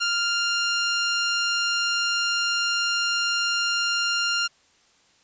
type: tone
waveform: 15% pulse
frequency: 1396.9 Hz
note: F6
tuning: in tune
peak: -15 dBFS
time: 0-4.48 s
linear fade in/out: 20 ms
effects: white hiss -60 dBFS RMS until 5.23 s + resampled to 16000 Hz